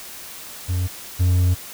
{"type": "tone pair in turn", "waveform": "triangle", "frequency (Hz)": [90.3, 89.97], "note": ["F#2", "F#2"], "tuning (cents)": [-42, -48], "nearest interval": "unison", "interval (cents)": 6, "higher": "first", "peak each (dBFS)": [-17, -12], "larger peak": "second", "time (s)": [[0.68, 0.88], [1.19, 1.55]], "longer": "second", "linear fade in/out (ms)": 20, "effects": ["white hiss -37 dBFS RMS until 1.73 s"]}